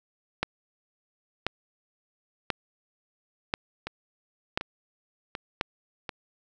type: two click trains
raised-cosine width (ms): 0.3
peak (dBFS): -17 / -9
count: 4 / 6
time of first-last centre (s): 3.87-6.092 / 0.43-5.611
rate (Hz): 1.35 / 0.965
effects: none